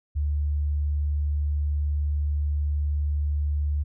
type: tone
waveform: sine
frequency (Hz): 73.42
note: D2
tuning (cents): 0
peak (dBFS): -22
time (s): 0.15-3.84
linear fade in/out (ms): 20
effects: none